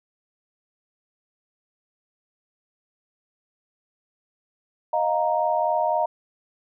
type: chord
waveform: sine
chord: Eb suspended second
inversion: none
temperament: equal with one note detuned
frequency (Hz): 622.3 / 706.2 / 932.3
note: Eb5 / F5 / Bb5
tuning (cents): 0 / +19 / 0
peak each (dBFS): -24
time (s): 4.93-6.06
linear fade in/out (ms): 5
effects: none